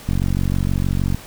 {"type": "click train", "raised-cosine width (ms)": 5, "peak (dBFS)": -8, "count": 50, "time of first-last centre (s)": [0.09, 1.146], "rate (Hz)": 46.4, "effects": ["pink hiss -39 dBFS RMS until 1.26 s"]}